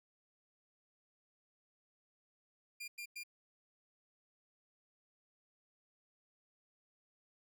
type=tone bursts; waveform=sawtooth; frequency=2400 Hz; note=D7; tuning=37 cents sharp; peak=-40 dBFS; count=3; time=2.8-3.236 s; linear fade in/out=10 ms; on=80 ms; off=98 ms; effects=none